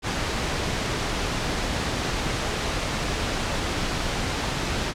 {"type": "noise", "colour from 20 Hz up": "pink", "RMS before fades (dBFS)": -26, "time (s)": [0.02, 4.94], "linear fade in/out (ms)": 50, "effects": ["low-pass 6000 Hz 12 dB/octave"]}